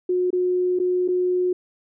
sine tone with dropouts, 362.3 Hz, F#4, 36 cents flat, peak -18 dBFS, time 0.09-1.53 s, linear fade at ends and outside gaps 5 ms, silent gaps 0.305-0.329 / 0.79-0.798 / 1.079-1.085 s, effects none

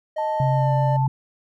triangle tone with pitch glide, 622.3 to 597 Hz, D#5 to D5, 0 to +28 cents, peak -23 dBFS, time 0.16-0.97 s, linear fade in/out 10 ms, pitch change -72 cents, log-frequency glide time 0.49-0.72 s
sine tone, 880 Hz, A5, in tune, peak -23 dBFS, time 0.18-1.07 s, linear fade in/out 5 ms
sine tone with vibrato, 133.6 Hz, C3, 36 cents sharp, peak -18 dBFS, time 0.4-1.08 s, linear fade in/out 2 ms, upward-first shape sine, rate 7.8 Hz, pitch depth 11 cents each way
effects none

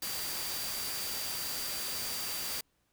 sine tone in noise, 4699 Hz, D8, in tune, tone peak -41 dBFS, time 0.02-2.61 s, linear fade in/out 5 ms, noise white, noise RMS -37 dBFS, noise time 0.02-2.61 s, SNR -7 dB, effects pink hiss -75 dBFS RMS until 2.92 s

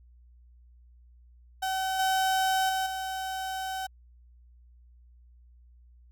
35% pulse tone with level steps, 761 Hz, F#5, 48 cents sharp, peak -26 / -22 / -25 / -30 dBFS, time 1.62-3.87 s, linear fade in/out 10 ms, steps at 1.99 / 2.69 / 2.86 s, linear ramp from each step 5 ms, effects added 60 Hz sine -53 dBFS peak until 6.11 s

